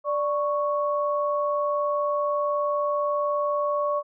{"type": "tone pair together", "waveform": "sine", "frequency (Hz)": [587.3, 1108.7], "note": ["D5", "C#6"], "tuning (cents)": [0, 0], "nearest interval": "major seventh", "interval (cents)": 1100, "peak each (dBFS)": [-24, -26], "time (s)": [0.04, 4.03], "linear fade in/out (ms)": 50, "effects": []}